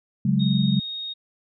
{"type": "chord", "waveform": "sine", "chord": "C# suspended fourth", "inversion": "none", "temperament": "equal", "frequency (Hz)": [138.59, 185, 207.7], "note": ["C#3", "F#3", "G#3"], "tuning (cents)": [0, 0, 0], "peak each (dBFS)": -22, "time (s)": [0.25, 0.8], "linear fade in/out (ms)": 5}
{"type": "tone", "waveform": "sine", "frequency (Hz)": 3729, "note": "A#7", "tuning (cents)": 0, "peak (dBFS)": -29, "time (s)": [0.39, 1.14], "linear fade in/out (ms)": 20}
{"effects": []}